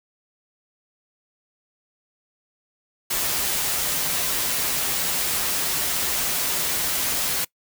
white noise with comb filter, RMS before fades -24 dBFS, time 3.1-7.45 s, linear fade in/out 10 ms, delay 9.3 ms, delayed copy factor -0.5, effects noise-tail reverb RT60 0.1 s tail -23 dB re dry

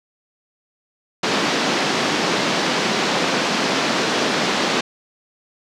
pink band-pass noise, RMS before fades -20 dBFS, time 1.23-4.81 s, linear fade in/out 5 ms, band 190 to 5700 Hz, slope 24 dB/octave, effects none

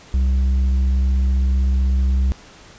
sine tone with tanh clipping, 65.41 Hz, C2, in tune, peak -15 dBFS, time 0.14-2.32 s, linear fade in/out 0 ms, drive 5 dB, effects pink hiss -44 dBFS RMS until 2.78 s + resampled to 16000 Hz

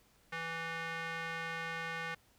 square tone with band-pass filter, 164.81 Hz, E3, in tune, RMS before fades -40 dBFS, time 0.32-2.15 s, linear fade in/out 10 ms, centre 1800 Hz, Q 1.9, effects pink hiss -68 dBFS RMS until 2.38 s

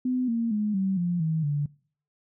sine tone with pitch steps, 253.2 / 230.8 / 210.5 / 191.89 / 174.95 / 159.51 / 145.43 Hz, B3 / A#3 / G#3 / G3 / F3 / D#3 / D3, +43 / -17 / +24 / -37 / +3 / +43 / -17 cents, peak -23 dBFS, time 0.05-1.66 s, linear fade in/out 5 ms, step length 230 ms, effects noise-tail reverb RT60 0.5 s tail -24 dB re dry

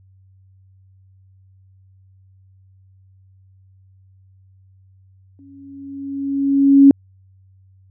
sine tone with exponential growth, 276.9 Hz, C#4, 2 cents flat, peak -3 dBFS, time 5.39-6.91 s, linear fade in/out 1 ms, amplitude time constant 330 ms, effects added 95 Hz sine -48 dBFS peak until 7.9 s

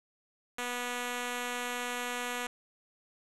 5% pulse tone, 244.6 Hz, B3, 16 cents flat, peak -22 dBFS, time 0.58-2.47 s, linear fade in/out 5 ms, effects resampled to 24000 Hz + 8-bit

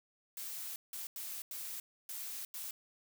blue noise bursts at uneven times, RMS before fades -43 dBFS, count 6, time 0.37-0.76 / 0.93-1.07 / 1.16-1.42 / 1.51-1.8 / 2.09-2.45 / 2.54-2.71 s, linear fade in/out 2 ms, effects none

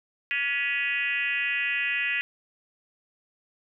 sine tone with frequency modulation, 2228 Hz, C#7, 8 cents sharp, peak -24 dBFS, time 0.31-2.21 s, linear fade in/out 0 ms, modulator 270 Hz, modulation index 2.1, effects none

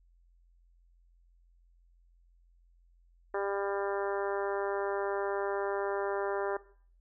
harmonic tone, 199.1 Hz, G3, 27 cents sharp, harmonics 2 / 3 / 4 / 5 / 6 / 7 / 8 / 9, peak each -33 / -37 / -39 / -41 / -43 / -44 / -45 / -46 dBFS, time 3.34-6.57 s, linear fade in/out 5 ms, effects noise-tail reverb RT60 0.5 s tail -18 dB re dry + added 43 Hz sine -61 dBFS peak until 7 s

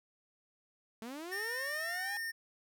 sawtooth linear sweep, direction up, 215.2 to 830.6 Hz, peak -38 dBFS, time 1.02-2.17 s, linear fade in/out 0 ms
square tone, 1821 Hz, A#6, 41 cents flat, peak -37 dBFS, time 1.31-2.32 s, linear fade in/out 20 ms
effects none

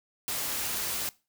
white noise, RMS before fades -32 dBFS, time 0.28-1.09 s, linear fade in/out 0 ms, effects noise-tail reverb RT60 0.3 s tail -21 dB re dry

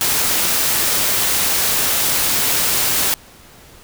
white noise, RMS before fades -17 dBFS, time 0.01-3.14 s, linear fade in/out 0 ms, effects pink hiss -44 dBFS RMS until 3.83 s

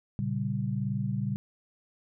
sine chord, G diminished, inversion first, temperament equal, 116.54 / 138.59 / 196 Hz, Bb2 / Db3 / G3, 0 / 0 / 0 cents, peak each -32 dBFS, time 0.19-1.36 s, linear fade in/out 0 ms, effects none

